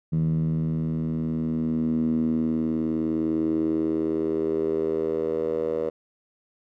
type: tone with band-pass filter sweep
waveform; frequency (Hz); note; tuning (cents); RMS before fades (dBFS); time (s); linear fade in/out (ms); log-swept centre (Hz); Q
10% pulse; 79.8; D#2; +44; -25; 0.12-5.9; 10; 160 to 510; 4.8
effects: none